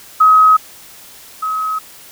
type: tone pair in turn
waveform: sine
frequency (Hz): 1270 / 1275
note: D#6 / D#6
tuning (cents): +35 / +42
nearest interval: unison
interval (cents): 7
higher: second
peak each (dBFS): -5 / -16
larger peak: first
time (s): 0.2-0.57 / 1.42-1.79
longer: neither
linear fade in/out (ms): 10
effects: white hiss -39 dBFS RMS until 2.11 s